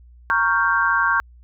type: chord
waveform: sine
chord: G half-diminished seventh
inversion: first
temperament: equal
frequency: 932.3 / 1108.7 / 1396.9 / 1568 Hz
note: Bb5 / Db6 / F6 / G6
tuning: 0 / 0 / 0 / 0 cents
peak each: -24 / -21 / -23 / -19 dBFS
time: 0.3-1.2 s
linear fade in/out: 0 ms
effects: added 60 Hz sine -44 dBFS peak until 1.43 s